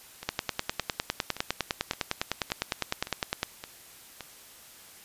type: two click trains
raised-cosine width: 0.2 ms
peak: -9 / -20 dBFS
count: 32 / 8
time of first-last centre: 0.29-3.431 / 0.23-4.207 s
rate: 9.87 / 1.76 Hz
effects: white hiss -51 dBFS RMS until 5.04 s + resampled to 32000 Hz